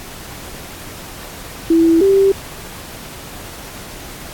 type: tone pair in turn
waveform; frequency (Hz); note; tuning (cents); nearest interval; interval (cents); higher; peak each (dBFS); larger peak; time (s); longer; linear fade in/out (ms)
sine; 329.6 / 390.8; E4 / G4; 0 / -5; minor third; 295; second; -8; neither; 1.7-2.01 / 2.01-2.32; neither; 5
effects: pink hiss -33 dBFS RMS until 4.33 s + AAC 64 kbps